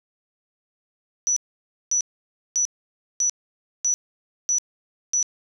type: tone bursts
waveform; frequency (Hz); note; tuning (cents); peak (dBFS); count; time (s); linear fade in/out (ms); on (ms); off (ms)
sine; 5920; F#8; 0; -18; 7; 1.27-5.228; 0; 94; 550
effects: none